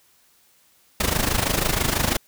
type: noise with amplitude modulation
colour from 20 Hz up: pink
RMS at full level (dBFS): -19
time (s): 1-2.17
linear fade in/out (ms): 5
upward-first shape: sine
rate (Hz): 26.1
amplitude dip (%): 75
effects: white hiss -59 dBFS RMS until 2.27 s